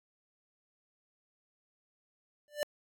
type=tone with exponential growth; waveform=square; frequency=591 Hz; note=D5; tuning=11 cents sharp; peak=-27 dBFS; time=2.48-2.63 s; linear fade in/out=0 ms; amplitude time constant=31 ms; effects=AAC 64 kbps